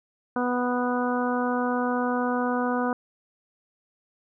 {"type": "harmonic tone", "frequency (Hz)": 246.9, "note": "B3", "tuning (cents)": 0, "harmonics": [1, 2, 3, 4, 5, 6], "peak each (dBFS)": [-26, -29, -31, -32, -33, -34], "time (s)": [0.36, 2.93], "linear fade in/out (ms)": 2, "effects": []}